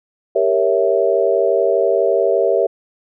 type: chord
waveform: sine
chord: G diminished seventh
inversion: none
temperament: equal with one note detuned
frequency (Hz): 394.3 / 466.2 / 554.4 / 659.3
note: G4 / Bb4 / Db5 / Fb5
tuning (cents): +10 / 0 / 0 / 0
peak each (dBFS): -18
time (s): 0.35-2.67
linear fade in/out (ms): 10
effects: none